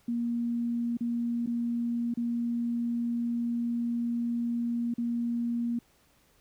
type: tone with dropouts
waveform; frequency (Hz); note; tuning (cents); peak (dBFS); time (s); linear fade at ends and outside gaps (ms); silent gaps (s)
sine; 236.2; A#3; +23; -27; 0.08-5.79; 5; 0.971-1.007 / 1.462-1.472 / 2.14-2.172 / 4.94-4.981
effects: pink hiss -65 dBFS RMS until 6.4 s